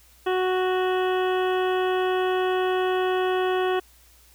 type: harmonic tone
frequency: 370 Hz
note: F#4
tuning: in tune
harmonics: 1 / 2 / 3 / 4 / 5 / 7 / 8 / 9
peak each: -22 / -28 / -32 / -34 / -36 / -39 / -40 / -41 dBFS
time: 0.26-3.8 s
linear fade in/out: 10 ms
effects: added 60 Hz sine -56 dBFS peak until 4.34 s + white hiss -56 dBFS RMS until 4.34 s